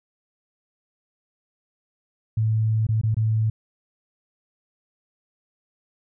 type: tone with dropouts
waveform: sine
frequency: 110.1 Hz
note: A2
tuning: 2 cents sharp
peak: -18 dBFS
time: 2.37-3.5 s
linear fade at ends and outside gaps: 5 ms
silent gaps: 2.868-2.888 / 3.014-3.034 / 3.145-3.167 s
effects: none